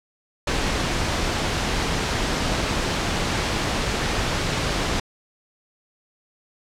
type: noise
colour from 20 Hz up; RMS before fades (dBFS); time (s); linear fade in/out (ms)
pink; -23; 0.47-5; 5
effects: low-pass 6000 Hz 12 dB/octave